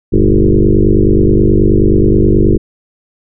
sine tone with frequency modulation, 160.2 Hz, E3, 49 cents flat, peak -5 dBFS, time 0.12-2.58 s, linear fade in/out 20 ms, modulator 49.4 Hz, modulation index 5, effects none

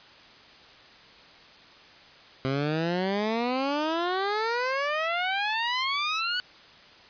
15% pulse exponential sweep, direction up, 130.81 to 1497 Hz, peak -19 dBFS, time 2.45-6.4 s, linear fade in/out 0 ms, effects white hiss -51 dBFS RMS until 7.09 s + resampled to 11025 Hz

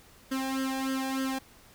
sawtooth tone with flanger, 265.5 Hz, C4, 25 cents sharp, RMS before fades -31 dBFS, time 0.31-1.39 s, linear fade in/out 10 ms, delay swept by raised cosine 0.62 to 1.22 ms, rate 3.3 Hz, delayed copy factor +0.85, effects pink hiss -56 dBFS RMS until 1.74 s

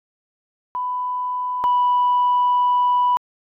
sine tone pair in turn, 996 / 985.7 Hz, B5 / B5, +14 / -4 cents, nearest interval unison, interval 18 cents, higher first, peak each -21 / -13 dBFS, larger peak second, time 0.75-1.64 / 1.64-3.17 s, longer second, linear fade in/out 0 ms, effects tanh soft clip ceiling -11 dBFS

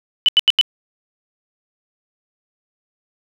sine tone bursts, 2989 Hz, F#7, 17 cents sharp, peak -8 dBFS, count 4, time 0.26-0.612 s, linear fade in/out 0 ms, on 25 ms, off 84 ms, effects none

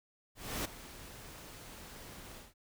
pink noise with ADSR envelope, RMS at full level -35 dBFS, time 0.35-2.54 s, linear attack 300 ms, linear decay 8 ms, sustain -15 dB, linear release 170 ms, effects none

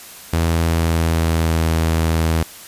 sawtooth tone with pitch glide, 82.8 to 81.24 Hz, E2 to E2, +8 to -25 cents, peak -11 dBFS, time 0.33-2.43 s, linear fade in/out 5 ms, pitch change -33 cents, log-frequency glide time 0.62-1.67 s, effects white hiss -38 dBFS RMS until 2.67 s + resampled to 32000 Hz

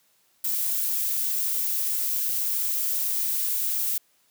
violet noise, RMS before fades -26 dBFS, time 0.44-3.98 s, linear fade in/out 5 ms, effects white hiss -65 dBFS RMS until 4.3 s + high-pass 100 Hz 12 dB/octave

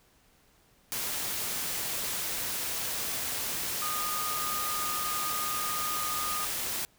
sine tone in noise, 1228 Hz, D#6, 23 cents flat, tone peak -33 dBFS, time 3.82-6.45 s, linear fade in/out 0 ms, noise white, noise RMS -33 dBFS, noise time 0.92-6.85 s, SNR -3 dB, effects pink hiss -64 dBFS RMS until 6.98 s

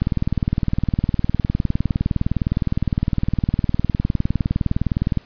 click train, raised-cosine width 5 ms, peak -6 dBFS, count 102, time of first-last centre 0.02-5.173 s, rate 19.6 Hz, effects pink hiss -49 dBFS RMS until 5.25 s + resampled to 11025 Hz

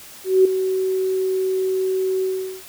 sine tone with ADSR envelope, 376.8 Hz, F#4, 32 cents sharp, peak -8 dBFS, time 0.24-2.63 s, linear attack 210 ms, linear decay 5 ms, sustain -10 dB, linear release 400 ms, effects white hiss -41 dBFS RMS until 2.68 s

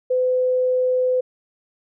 sine tone, 507 Hz, B4, 45 cents sharp, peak -16 dBFS, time 0.1-1.21 s, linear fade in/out 10 ms, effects none

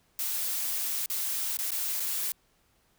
blue noise with dropouts, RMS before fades -31 dBFS, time 0.19-2.32 s, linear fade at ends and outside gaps 2 ms, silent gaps 1.06-1.099 / 1.571-1.588 / 1.707-1.717 / 1.999-2.002 s, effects pink hiss -68 dBFS RMS until 2.98 s

